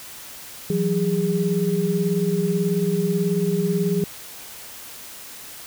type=tone cluster; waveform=sine; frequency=168.1 / 186.4 / 409 Hz; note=E3 / F#3 / G#4; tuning=+34 / +13 / -26 cents; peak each=-23 dBFS; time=0.7-4.04 s; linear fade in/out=2 ms; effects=white hiss -39 dBFS RMS until 5.66 s